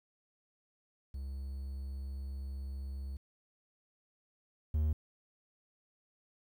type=tone pair in turn; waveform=triangle; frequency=67.7 / 76.6 Hz; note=C#2 / D#2; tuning=-40 / -27 cents; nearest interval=major second; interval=213 cents; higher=second; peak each=-36 / -26 dBFS; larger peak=second; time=1.14-3.17 / 4.74-4.93 s; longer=first; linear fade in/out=5 ms; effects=11-bit